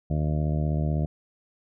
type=harmonic tone; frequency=76 Hz; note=D#2; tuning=40 cents flat; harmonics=1 / 2 / 3 / 4 / 5 / 6 / 7 / 8 / 9; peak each=-27 / -25 / -34 / -37 / -41 / -46 / -43 / -39 / -41 dBFS; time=0.1-1.06 s; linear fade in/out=5 ms; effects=none

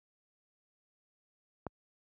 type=click; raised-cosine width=1 ms; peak=-23 dBFS; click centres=1.667 s; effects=high-pass 60 Hz 12 dB/octave

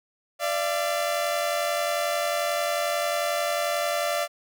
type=tone pair together; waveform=sawtooth; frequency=588.8 / 680 Hz; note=D5 / F5; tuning=+4 / -46 cents; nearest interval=major second; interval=250 cents; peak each=-23 dBFS; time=0.39-4.28 s; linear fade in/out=50 ms; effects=none

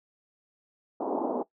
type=band-pass noise; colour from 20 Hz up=pink; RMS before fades=-30 dBFS; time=1-1.43 s; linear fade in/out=5 ms; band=240 to 960 Hz; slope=48 dB/octave; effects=noise-tail reverb RT60 0.1 s tail -19 dB re dry

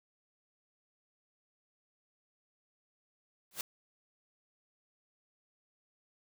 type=noise with exponential growth; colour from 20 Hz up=white; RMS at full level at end=-32 dBFS; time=3.51-3.61 s; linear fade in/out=2 ms; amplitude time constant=21 ms; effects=none

